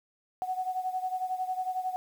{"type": "beating tone pair", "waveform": "sine", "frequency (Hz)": [740, 751], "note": ["F#5", "F#5"], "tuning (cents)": [0, 26], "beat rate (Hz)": 11, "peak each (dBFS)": [-31, -35], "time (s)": [0.42, 1.96], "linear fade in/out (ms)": 0, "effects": ["9-bit"]}